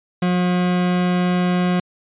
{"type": "tone", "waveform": "40% pulse", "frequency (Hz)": 179.4, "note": "F3", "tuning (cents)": 47, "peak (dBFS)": -15, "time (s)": [0.22, 1.8], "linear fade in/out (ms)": 5, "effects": ["resampled to 8000 Hz"]}